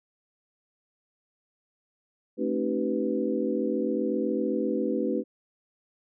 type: tone cluster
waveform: sine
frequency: 220.6 / 268 / 308.6 / 383 / 494.9 Hz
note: A3 / C4 / D#4 / G4 / B4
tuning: +5 / +42 / -14 / -40 / +4 cents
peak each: -31 dBFS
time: 2.37-5.24 s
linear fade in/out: 50 ms
effects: none